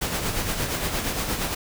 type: noise with tremolo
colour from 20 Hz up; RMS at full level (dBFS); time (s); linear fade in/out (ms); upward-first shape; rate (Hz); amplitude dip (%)
pink; -25; 0.01-1.55; 10; sine; 8.6; 45
effects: none